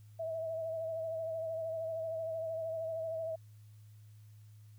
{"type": "tone with vibrato", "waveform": "sine", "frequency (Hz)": 649, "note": "E5", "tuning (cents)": -27, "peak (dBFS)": -35, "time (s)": [0.19, 3.36], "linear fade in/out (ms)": 10, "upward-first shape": "sine", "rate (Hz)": 13, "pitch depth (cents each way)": 35, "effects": ["added 106 Hz sine -53 dBFS peak until 4.78 s", "white hiss -72 dBFS RMS until 4.78 s"]}